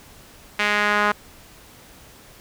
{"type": "tone with band-pass filter sweep", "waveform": "sawtooth", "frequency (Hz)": 207.7, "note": "G#3", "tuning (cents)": 0, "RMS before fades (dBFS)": -20, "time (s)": [0.59, 1.12], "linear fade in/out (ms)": 5, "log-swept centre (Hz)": [2200, 1300], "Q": 1.9, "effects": ["pink hiss -47 dBFS RMS until 2.4 s"]}